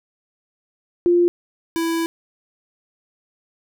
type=tone pair in turn; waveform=sine / square; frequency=349.2 / 330.9 Hz; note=F4 / E4; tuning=0 / +7 cents; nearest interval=minor second; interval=93 cents; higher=first; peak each=-12 / -20 dBFS; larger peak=first; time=1.06-1.28 / 1.76-2.06 s; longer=second; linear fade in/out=0 ms; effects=none